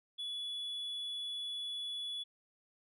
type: tone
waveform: sine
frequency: 3415 Hz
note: G#7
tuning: 48 cents sharp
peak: -35 dBFS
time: 0.18-2.24 s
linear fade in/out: 20 ms
effects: tanh soft clip ceiling -37 dBFS